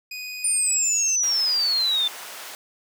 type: tone with pitch glide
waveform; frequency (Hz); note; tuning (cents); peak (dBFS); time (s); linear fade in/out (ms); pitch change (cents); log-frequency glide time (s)
25% pulse; 2489 to 2683; D#7 to E7; 0 to +30; -28; 0.11-1.16; 5; +130; 0.66-0.99
type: exponential sweep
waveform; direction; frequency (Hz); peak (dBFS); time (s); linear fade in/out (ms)
sine; down; 9250 to 3524; -19; 0.44-2.08; 5
type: high-pass noise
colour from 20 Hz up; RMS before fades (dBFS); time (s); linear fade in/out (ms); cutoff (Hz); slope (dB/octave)
pink; -38; 1.23-2.55; 0; 780; 12
effects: none